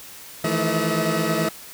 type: tone cluster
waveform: 20% pulse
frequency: 159.3 / 168.5 / 217.6 / 640 Hz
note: D#3 / E3 / A3 / D#5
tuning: +41 / +38 / -19 / +49 cents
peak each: -21 dBFS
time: 0.44-1.49 s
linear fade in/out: 5 ms
effects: white hiss -41 dBFS RMS until 1.73 s